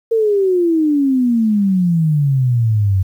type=exponential sweep; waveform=sine; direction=down; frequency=461.2 to 92.5 Hz; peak=-11 dBFS; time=0.11-3.03 s; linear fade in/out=10 ms; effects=8-bit